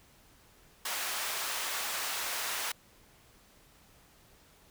pink high-pass noise, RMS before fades -35 dBFS, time 0.85-2.72 s, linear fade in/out 5 ms, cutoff 920 Hz, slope 12 dB/octave, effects pink hiss -61 dBFS RMS until 4.7 s

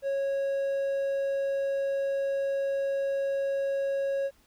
triangle tone with hard clipping, 550 Hz, C#5, 14 cents flat, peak -27 dBFS, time 0.02-4.31 s, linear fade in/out 50 ms, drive 6 dB, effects pink hiss -64 dBFS RMS until 4.46 s

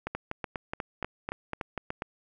two click trains, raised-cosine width 0.5 ms, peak -17 / -17 dBFS, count 9 / 7, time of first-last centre 0.07-2.021 / 0.15-1.904 s, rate 4.1 / 3.42 Hz, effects none

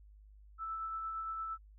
sine tone with tremolo, 1318.5 Hz, E6, in tune, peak -36 dBFS, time 0.58-1.58 s, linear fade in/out 50 ms, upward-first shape sine, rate 8.7 Hz, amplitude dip 25%, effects added 51 Hz sine -55 dBFS peak until 1.78 s

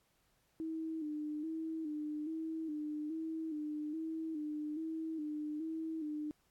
sine tone with vibrato, 311.1 Hz, D#4, in tune, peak -37 dBFS, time 0.6-6.31 s, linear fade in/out 0 ms, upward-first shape square, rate 1.2 Hz, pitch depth 56 cents each way, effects pink hiss -75 dBFS RMS until 6.5 s + AAC 64 kbps

